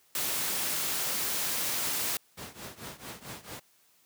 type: noise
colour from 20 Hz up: white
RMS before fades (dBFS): -31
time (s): 0.15-2.17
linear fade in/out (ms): 2
type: noise with tremolo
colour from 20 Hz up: pink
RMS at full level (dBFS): -39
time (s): 2.37-3.6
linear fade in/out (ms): 10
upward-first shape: triangle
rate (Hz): 4.5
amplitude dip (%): 90
effects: white hiss -65 dBFS RMS until 4.05 s + high-pass 100 Hz 12 dB/octave